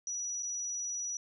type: tone with dropouts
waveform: sine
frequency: 5860 Hz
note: F#8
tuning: 18 cents flat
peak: -34 dBFS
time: 0.07-1.17 s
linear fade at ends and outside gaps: 1 ms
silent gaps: 0.425-0.43 s
effects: none